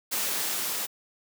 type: noise with level ramp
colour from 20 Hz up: white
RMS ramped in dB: -28 to -31 dBFS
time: 0.11-0.87 s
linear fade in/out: 20 ms
effects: high-pass 200 Hz 12 dB/octave